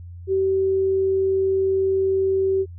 sine tone, 384.1 Hz, G4, 35 cents flat, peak -17 dBFS, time 0.27-2.66 s, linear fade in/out 50 ms, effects added 87 Hz sine -35 dBFS peak until 2.78 s

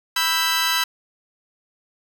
15% pulse chord, E minor, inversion second, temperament just, 988.9 / 1318.5 / 1582.2 Hz, B5 / E6 / G6, +2 / 0 / +16 cents, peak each -17 dBFS, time 0.16-0.84 s, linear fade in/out 5 ms, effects none

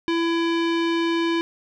square tone with low-pass filter, 334.3 Hz, E4, 24 cents sharp, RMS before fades -22 dBFS, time 0.08-1.41 s, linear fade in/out 0 ms, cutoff 3400 Hz, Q 1.7, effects none

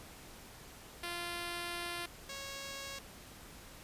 5% pulse tone pair in turn, 346.7 / 550.4 Hz, F4 / C#5, -13 / -12 cents, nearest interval minor sixth, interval 801 cents, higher second, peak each -27 / -31 dBFS, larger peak first, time 1.03-2.06 / 2.29-2.99 s, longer first, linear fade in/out 5 ms, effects pink hiss -53 dBFS RMS until 3.83 s + resampled to 32000 Hz

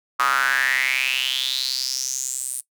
square tone with high-pass filter sweep, 65.41 Hz, C2, in tune, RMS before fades -23 dBFS, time 0.19-2.61 s, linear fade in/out 10 ms, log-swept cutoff 1200 to 9500 Hz, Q 6.8, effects noise-tail reverb RT60 0.1 s tail -19 dB re dry

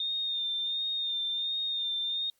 sine tone with vibrato, 3643 Hz, A#7, 41 cents flat, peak -29 dBFS, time 0-2.3 s, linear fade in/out 2 ms, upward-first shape sine, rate 1.4 Hz, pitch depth 32 cents each way, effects white hiss -72 dBFS RMS until 2.39 s + Opus 48 kbps

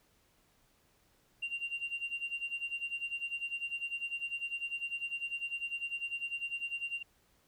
sine tone with tremolo, 2773 Hz, F7, 13 cents flat, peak -31 dBFS, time 1.42-7.03 s, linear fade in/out 10 ms, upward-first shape sine, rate 10 Hz, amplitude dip 85%, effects tanh soft clip ceiling -30 dBFS + pink hiss -70 dBFS RMS until 7.47 s

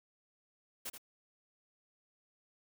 white noise with echo, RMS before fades -41 dBFS, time 0.85-0.9 s, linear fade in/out 10 ms, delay 81 ms, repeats 1, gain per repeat -8 dB, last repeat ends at 0.981 s, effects none

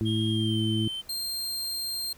harmonic tone, 110 Hz, A2, in tune, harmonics 1 / 2 / 3, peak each -27 / -29 / -30 dBFS, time 0.01-0.88 s, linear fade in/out 0 ms
triangle tone with pitch glide, 3237 to 3093 Hz, G#7 to G7, -45 to -24 cents, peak -30 dBFS, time 0.05-1.02 s, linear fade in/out 20 ms, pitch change -79 cents, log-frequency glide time 0.3-0.62 s
sawtooth tone, 4186 Hz, C8, in tune, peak -27 dBFS, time 1.09-2.13 s, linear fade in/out 5 ms
effects pink hiss -55 dBFS RMS until 2.17 s

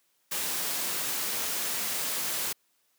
white noise, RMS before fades -31 dBFS, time 0.31-2.53 s, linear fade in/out 10 ms, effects white hiss -71 dBFS RMS until 2.98 s + high-pass 150 Hz 12 dB/octave

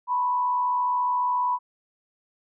sine tone with frequency modulation, 987.8 Hz, B5, in tune, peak -21 dBFS, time 0.07-1.59 s, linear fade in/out 50 ms, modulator 74.6 Hz, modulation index 0.46, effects none

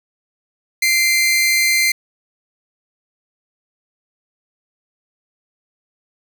sawtooth tone pair together, 2083 / 2360 Hz, C7 / D7, -8 / +8 cents, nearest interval major second, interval 216 cents, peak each -10 / -20 dBFS, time 0.82-1.92 s, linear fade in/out 5 ms, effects none

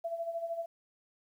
sine tone with tremolo, 670 Hz, E5, 28 cents sharp, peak -31 dBFS, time 0.04-0.66 s, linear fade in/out 10 ms, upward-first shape sine, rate 13 Hz, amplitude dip 65%, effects 11-bit

